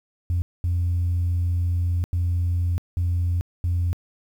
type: tone bursts at uneven times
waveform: sine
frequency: 87.31 Hz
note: F2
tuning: in tune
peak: -18 dBFS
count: 5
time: 0.3-0.42 / 0.64-2.04 / 2.13-2.78 / 2.97-3.41 / 3.64-3.93 s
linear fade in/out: 0 ms
effects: tanh soft clip ceiling -17 dBFS + 9-bit